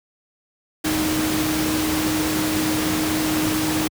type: tone in noise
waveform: sine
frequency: 311.1 Hz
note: D#4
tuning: in tune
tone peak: -21 dBFS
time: 0.84-3.88 s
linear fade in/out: 10 ms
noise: pink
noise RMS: -24 dBFS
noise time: 0.84-3.88 s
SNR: 0 dB
effects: high-pass 80 Hz 12 dB/octave